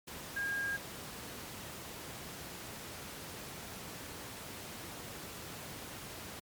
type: tone in noise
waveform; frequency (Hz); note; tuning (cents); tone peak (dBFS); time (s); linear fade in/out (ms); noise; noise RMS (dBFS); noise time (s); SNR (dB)
sine; 1621; G#6; -42; -33; 0.36-0.77; 10; pink; -45; 0.07-6.4; +9
effects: high-pass 80 Hz 12 dB/octave + MP3 96 kbps